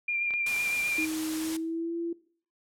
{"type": "tone with vibrato", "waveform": "sine", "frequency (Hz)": 2389, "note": "D7", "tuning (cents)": 29, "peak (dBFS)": -26, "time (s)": [0.08, 1.05], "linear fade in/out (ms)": 5, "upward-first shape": "sine", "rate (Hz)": 7.8, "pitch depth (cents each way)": 21}
{"type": "clicks", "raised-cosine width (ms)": 0.3, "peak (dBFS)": -27, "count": 4, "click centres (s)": [0.307, 0.338, 0.565, 0.674]}
{"type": "noise", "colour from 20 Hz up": "white", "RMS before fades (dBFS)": -37, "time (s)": [0.46, 1.57], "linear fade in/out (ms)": 5}
{"type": "tone with pitch glide", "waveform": "sine", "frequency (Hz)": [315.2, 337.8], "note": ["D#4", "E4"], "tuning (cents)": [23, 42], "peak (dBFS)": -29, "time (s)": [0.98, 2.13], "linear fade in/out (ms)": 5, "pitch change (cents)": 119, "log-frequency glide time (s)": [1.36, 1.97]}
{"effects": ["noise-tail reverb RT60 0.5 s tail -19 dB re dry", "low-pass 12000 Hz 12 dB/octave"]}